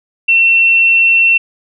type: tone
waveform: sine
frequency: 2705 Hz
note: E7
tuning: 44 cents sharp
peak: -6 dBFS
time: 0.28-1.38 s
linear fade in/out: 10 ms
effects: none